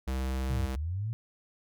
square tone, 65.41 Hz, C2, in tune, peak -30 dBFS, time 0.07-0.76 s, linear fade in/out 10 ms
sine linear two-way sweep, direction down then up, 132.8 to 62.5 to 117.4 Hz, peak -30 dBFS, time 0.5-1.13 s, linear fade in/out 0 ms, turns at 0.71 s
effects none

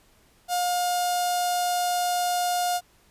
sawtooth tone with notch filter, 712 Hz, F5, 33 cents sharp, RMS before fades -25 dBFS, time 0.48-2.81 s, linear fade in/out 50 ms, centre 1900 Hz, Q 0.68, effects pink hiss -60 dBFS RMS until 3.1 s + resampled to 32000 Hz

